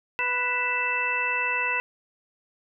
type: harmonic tone with a mistuned harmonic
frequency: 493.9 Hz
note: B4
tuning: in tune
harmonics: 1 / 2 / 3 / 4 / 5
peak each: -37 / -30 / -32 / -30 / -26 dBFS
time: 0.19-1.8 s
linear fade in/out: 0 ms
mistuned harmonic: 5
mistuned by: +120 cents
effects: none